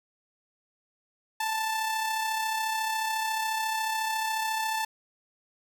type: tone with amplitude modulation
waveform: sawtooth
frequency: 881 Hz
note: A5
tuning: 2 cents sharp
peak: -22 dBFS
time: 1.4-4.85 s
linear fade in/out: 5 ms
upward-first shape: sine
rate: 34.1 Hz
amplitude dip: 35%
effects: none